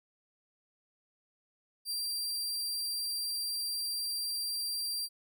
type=tone; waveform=sawtooth; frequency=4721 Hz; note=D8; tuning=8 cents sharp; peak=-30 dBFS; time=1.85-5.09 s; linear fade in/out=50 ms; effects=none